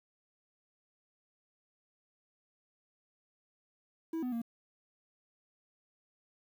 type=tone with pitch steps; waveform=triangle; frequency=325.9 / 250.2 / 232.4 Hz; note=E4 / B3 / A#3; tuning=-20 / +23 / -5 cents; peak=-31 dBFS; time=4.13-4.418 s; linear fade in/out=5 ms; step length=96 ms; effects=10-bit